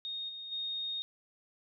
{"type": "tone with level steps", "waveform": "sine", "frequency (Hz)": 3708, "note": "A#7", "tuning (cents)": -10, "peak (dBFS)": [-36, -41, -34], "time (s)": [0.05, 1.02], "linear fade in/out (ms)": 0, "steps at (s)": [0.28, 0.51], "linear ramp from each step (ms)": 20, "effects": []}